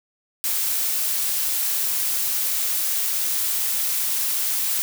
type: noise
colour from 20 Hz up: blue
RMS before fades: -23 dBFS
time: 0.44-4.82 s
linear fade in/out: 0 ms
effects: none